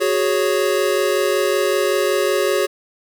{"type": "chord", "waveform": "square", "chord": "F# suspended second", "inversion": "none", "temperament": "equal", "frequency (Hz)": [370, 415.3, 554.4], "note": ["F#4", "G#4", "C#5"], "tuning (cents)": [0, 0, 0], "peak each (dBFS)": -21, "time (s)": [0, 2.67], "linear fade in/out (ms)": 20, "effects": []}